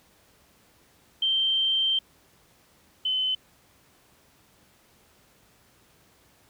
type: tone pair in turn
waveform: sine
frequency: 3136 / 3045 Hz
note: G7 / F#7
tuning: 0 / +49 cents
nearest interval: minor second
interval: 51 cents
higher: first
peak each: -21 / -23 dBFS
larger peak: first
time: 1.22-1.99 / 3.05-3.35 s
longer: first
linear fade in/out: 5 ms
effects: pink hiss -60 dBFS RMS until 6.49 s + high-pass 60 Hz 12 dB/octave